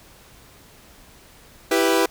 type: chord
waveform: sawtooth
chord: E minor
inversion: none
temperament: equal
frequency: 329.6 / 392 / 493.9 Hz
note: E4 / G4 / B4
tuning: 0 / 0 / 0 cents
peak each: -17 dBFS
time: 1.71-2.06 s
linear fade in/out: 5 ms
effects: pink hiss -49 dBFS RMS until 2.1 s